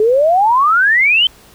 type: exponential sweep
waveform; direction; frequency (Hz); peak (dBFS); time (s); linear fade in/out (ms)
sine; up; 416.1 to 3136; -8; 0-1.27; 2
effects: pink hiss -44 dBFS RMS until 1.54 s